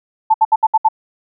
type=tone bursts; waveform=sine; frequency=880 Hz; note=A5; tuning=in tune; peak=-7 dBFS; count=6; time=0.3-0.887 s; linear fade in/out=10 ms; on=42 ms; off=67 ms; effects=none